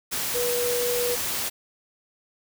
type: tone in noise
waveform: sine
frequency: 485.9 Hz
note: B4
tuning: 28 cents flat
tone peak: -24 dBFS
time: 0.34-1.16 s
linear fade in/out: 20 ms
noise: white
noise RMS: -28 dBFS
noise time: 0.11-1.5 s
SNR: +1 dB
effects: none